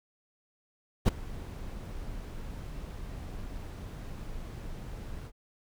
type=noise with ADSR envelope; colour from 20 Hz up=brown; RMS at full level=-18 dBFS; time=1.05-5.32 s; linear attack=33 ms; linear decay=10 ms; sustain=-22 dB; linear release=60 ms; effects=none